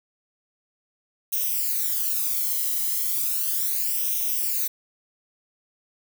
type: noise with flanger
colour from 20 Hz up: violet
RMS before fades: -25 dBFS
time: 1.32-4.68 s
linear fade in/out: 10 ms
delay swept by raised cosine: 0.33 to 1 ms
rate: 0.35 Hz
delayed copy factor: +1
effects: none